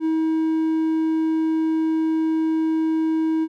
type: tone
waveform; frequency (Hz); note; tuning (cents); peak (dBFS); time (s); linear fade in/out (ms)
triangle; 319.3; D#4; +45; -16; 0-3.48; 50
effects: none